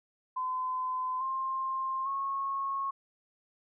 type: tone with pitch steps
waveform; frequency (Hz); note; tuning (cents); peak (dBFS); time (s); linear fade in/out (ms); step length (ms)
sine; 1022 / 1057.4 / 1094.1; C6 / C6 / C#6; -41 / +18 / -23; -30; 0.36-2.91; 10; 850
effects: none